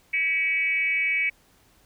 sine tone with frequency modulation, 2265 Hz, C#7, 37 cents sharp, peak -21 dBFS, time 0.13-1.3 s, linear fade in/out 10 ms, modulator 321 Hz, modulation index 0.64, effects pink hiss -60 dBFS RMS until 1.85 s

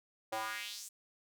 square tone with high-pass filter sweep, 110 Hz, A2, in tune, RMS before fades -41 dBFS, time 0.32-0.89 s, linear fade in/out 10 ms, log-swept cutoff 600 to 8400 Hz, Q 2.5, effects none

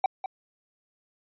triangle tone with echo, 767 Hz, G5, 38 cents flat, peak -17 dBFS, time 0.04-0.06 s, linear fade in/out 2 ms, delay 200 ms, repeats 1, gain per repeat -10 dB, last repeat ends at 0.26 s, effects resampled to 11025 Hz

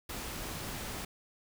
pink noise, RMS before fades -40 dBFS, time 0.09-1.05 s, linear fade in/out 5 ms, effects none

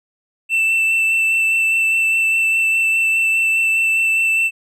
triangle tone with vibrato, 2666 Hz, E7, 19 cents sharp, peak -12 dBFS, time 0.49-4.51 s, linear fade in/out 50 ms, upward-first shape sine, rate 4.9 Hz, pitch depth 12 cents each way, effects none

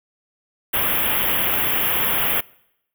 white band-stop noise, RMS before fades -20 dBFS, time 0.73-2.41 s, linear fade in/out 10 ms, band 3400 to 11000 Hz, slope 96 dB/octave, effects noise-tail reverb RT60 0.8 s tail -24 dB re dry

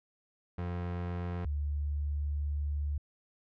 30% pulse / sine tone pair in turn, 87.9 / 72.91 Hz, F2 / D2, +12 / -12 cents, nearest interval minor third, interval 324 cents, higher first, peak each -31 / -30 dBFS, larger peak second, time 0.58-1.45 / 1.45-2.98 s, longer second, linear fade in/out 5 ms, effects low-pass 2000 Hz 12 dB/octave

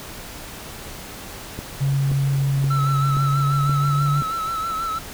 click train, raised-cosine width 3 ms, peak -17 dBFS, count 6, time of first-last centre 1.59-4.222 s, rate 1.9 Hz
sine tone with pitch glide, 137.9 to 143.92 Hz, C#3 to D3, -9 to -35 cents, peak -17 dBFS, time 1.8-4.22 s, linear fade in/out 20 ms, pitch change +74 cents, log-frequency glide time 3.15-4.1 s
triangle tone with vibrato, 1318.5 Hz, E6, in tune, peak -21 dBFS, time 2.7-4.99 s, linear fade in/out 10 ms, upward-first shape sine, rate 6.2 Hz, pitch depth 43 cents each way
effects pink hiss -36 dBFS RMS until 5.13 s

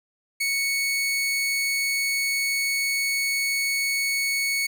sawtooth tone, 2217 Hz, C#7, in tune, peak -19 dBFS, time 0.4-4.67 s, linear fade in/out 10 ms, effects none

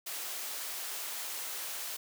white high-pass noise, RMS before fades -39 dBFS, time 0.06-1.97 s, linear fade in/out 10 ms, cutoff 480 Hz, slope 12 dB/octave, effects none

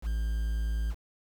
triangle tone with quantisation, 55 Hz, A1, in tune, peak -25 dBFS, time 0.02-0.95 s, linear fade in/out 50 ms, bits 8, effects none

